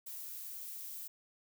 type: noise with high-pass filter sweep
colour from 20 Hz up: violet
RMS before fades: -45 dBFS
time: 0.06-1.08 s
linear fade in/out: 10 ms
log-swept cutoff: 830 to 280 Hz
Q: 3
effects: none